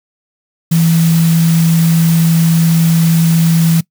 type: tone in noise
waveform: sine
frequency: 164.81 Hz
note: E3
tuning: in tune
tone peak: -7 dBFS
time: 0.71-3.81 s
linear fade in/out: 10 ms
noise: white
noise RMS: -23 dBFS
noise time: 0.71-3.81 s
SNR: +13 dB
effects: noise-tail reverb RT60 0.1 s tail -22 dB re dry